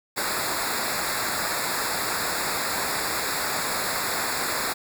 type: noise with comb filter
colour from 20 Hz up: pink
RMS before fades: -27 dBFS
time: 0.16-4.74 s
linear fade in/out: 20 ms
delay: 0.33 ms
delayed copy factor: -0.95
effects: none